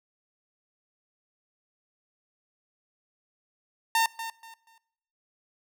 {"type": "tone with echo", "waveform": "sawtooth", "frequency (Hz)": 908, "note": "A#5", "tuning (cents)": -46, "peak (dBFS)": -17, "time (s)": [3.95, 4.06], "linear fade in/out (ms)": 2, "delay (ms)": 240, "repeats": 3, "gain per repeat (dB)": -12, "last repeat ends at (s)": 4.78, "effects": ["noise-tail reverb RT60 0.9 s tail -23 dB re dry"]}